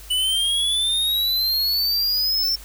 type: exponential sweep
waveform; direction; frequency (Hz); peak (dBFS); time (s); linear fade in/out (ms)
square; up; 2960 to 5420; -19; 0.1-2.56; 10
effects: added 50 Hz sine -40 dBFS peak until 2.64 s + white hiss -44 dBFS RMS until 2.64 s